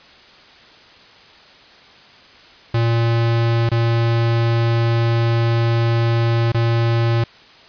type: tone with dropouts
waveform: square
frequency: 116.1 Hz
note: A#2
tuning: 7 cents flat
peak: -15 dBFS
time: 2.74-7.24 s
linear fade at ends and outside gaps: 5 ms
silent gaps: 3.692-3.715 / 6.52-6.544 s
effects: white hiss -45 dBFS RMS until 7.68 s + resampled to 11025 Hz